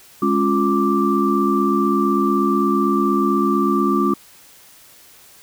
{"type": "tone cluster", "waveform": "sine", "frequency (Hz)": [206.5, 275.2, 351.1, 1174], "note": ["G#3", "C#4", "F4", "D6"], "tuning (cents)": [-10, -12, 9, -1], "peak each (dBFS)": -20, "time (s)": [0.22, 4.14], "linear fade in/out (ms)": 5, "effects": ["white hiss -47 dBFS RMS until 5.42 s"]}